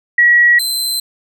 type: tone pair in turn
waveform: sine / sawtooth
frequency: 1919 / 4083 Hz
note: A#6 / C8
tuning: +50 / -43 cents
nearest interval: octave + minor second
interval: 1307 cents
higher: second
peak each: -6 / -13 dBFS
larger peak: first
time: 0.18-0.59 / 0.59-1 s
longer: neither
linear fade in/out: 5 ms
effects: none